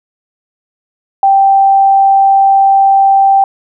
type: tone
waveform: sine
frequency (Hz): 783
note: G5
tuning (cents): -2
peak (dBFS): -4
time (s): 1.23-3.44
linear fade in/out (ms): 2
effects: none